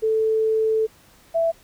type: tone pair in turn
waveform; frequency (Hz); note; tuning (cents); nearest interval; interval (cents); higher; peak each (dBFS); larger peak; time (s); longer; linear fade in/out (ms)
sine; 440 / 662.4; A4 / E5; 0 / +8; perfect fifth; 708; second; -17; neither; 0.02-0.87 / 1.34-1.52; first; 20
effects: pink hiss -53 dBFS RMS until 1.63 s